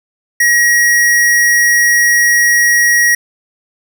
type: tone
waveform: square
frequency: 1900 Hz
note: A#6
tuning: 33 cents sharp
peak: -8 dBFS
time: 0.4-3.15 s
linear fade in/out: 5 ms
effects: none